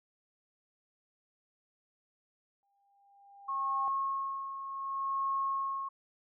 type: tone with exponential growth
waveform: sine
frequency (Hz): 800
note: G5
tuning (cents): +35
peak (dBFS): -36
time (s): 2.63-3.88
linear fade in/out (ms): 0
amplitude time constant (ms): 270
type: tone with tremolo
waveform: sine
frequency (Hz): 1088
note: C#6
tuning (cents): -33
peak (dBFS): -29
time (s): 3.48-5.89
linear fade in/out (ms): 10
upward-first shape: sine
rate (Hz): 0.67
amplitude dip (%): 65
effects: none